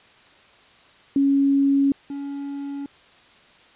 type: tone pair in turn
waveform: sine / triangle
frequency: 277.2 / 281.1 Hz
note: C#4 / C#4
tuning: 0 / +24 cents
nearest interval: unison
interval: 24 cents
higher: second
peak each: -15 / -26 dBFS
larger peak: first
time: 1.16-1.92 / 2.1-2.86 s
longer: neither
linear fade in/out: 2 ms
effects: white hiss -52 dBFS RMS until 3.75 s + resampled to 8000 Hz